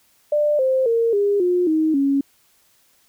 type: tone with pitch steps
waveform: sine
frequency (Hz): 594 / 523.1 / 460.7 / 405.7 / 357.3 / 314.7 / 277.1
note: D5 / C5 / A#4 / G#4 / F4 / D#4 / C#4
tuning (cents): +20 / -1 / -20 / -41 / +40 / +20 / -1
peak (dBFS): -15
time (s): 0.32-2.21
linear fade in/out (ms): 5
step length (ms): 270
effects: white hiss -59 dBFS RMS until 3.08 s